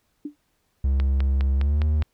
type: tone with exponential decay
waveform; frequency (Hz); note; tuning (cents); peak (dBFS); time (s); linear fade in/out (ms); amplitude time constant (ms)
sine; 293.6; D4; 0; -25; 0.25-0.36; 5; 22
type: tone with pitch glide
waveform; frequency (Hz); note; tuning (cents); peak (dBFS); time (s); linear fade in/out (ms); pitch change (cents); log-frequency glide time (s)
triangle; 67.7 to 75.99; C#2 to D#2; -40 to -40; -16; 0.84-2.03; 5; +200; 1.56-1.82
type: click train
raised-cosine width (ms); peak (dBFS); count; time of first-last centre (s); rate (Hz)
0.3; -17; 6; 1-2.022; 4.89
effects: pink hiss -70 dBFS RMS until 2.13 s